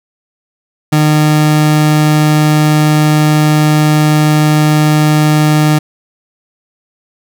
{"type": "tone", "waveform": "30% pulse", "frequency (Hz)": 152.2, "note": "D#3", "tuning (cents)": -38, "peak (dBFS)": -4, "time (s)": [0.92, 5.79], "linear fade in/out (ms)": 10, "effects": []}